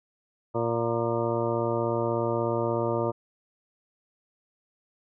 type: harmonic tone with a mistuned harmonic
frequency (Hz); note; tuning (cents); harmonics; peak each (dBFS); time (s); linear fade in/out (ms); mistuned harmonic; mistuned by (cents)
116.54; A#2; 0; 1 / 2 / 3 / 4 / 5 / 6 / 8 / 9 / 10; -32 / -35 / -30 / -31 / -30 / -37 / -34 / -43 / -37; 0.54-3.12; 20; 10; +51
effects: none